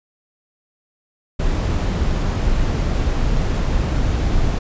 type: noise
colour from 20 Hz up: brown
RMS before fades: -18 dBFS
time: 1.39-4.59 s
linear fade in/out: 10 ms
effects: resampled to 16000 Hz